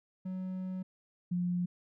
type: tone pair in turn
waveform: triangle / sine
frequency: 186 / 177.26 Hz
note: F#3 / F3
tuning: +9 / +26 cents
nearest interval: minor second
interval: 83 cents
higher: first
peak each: -33 / -29 dBFS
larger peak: second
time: 0.25-0.83 / 1.31-1.66 s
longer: first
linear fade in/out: 10 ms
effects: none